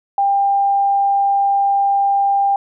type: tone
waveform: sine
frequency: 796 Hz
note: G5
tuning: 26 cents sharp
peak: -12 dBFS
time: 0.18-2.56 s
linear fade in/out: 2 ms
effects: none